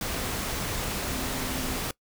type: tone in noise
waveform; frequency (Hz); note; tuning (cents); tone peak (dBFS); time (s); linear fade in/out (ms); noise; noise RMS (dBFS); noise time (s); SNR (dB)
sine; 258.6; C4; -20; -36; 1.1-1.78; 2; pink; -31; 0.01-1.91; -8
effects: noise-tail reverb RT60 0.1 s tail -22 dB re dry